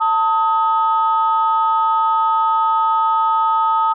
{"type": "tone pair together", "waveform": "sine", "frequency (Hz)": [893, 1265.4], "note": ["A5", "D#6"], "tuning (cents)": [25, 29], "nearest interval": "tritone", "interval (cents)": 604, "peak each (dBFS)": -15, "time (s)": [0, 3.94], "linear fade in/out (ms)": 20, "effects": ["tanh soft clip ceiling -7 dBFS"]}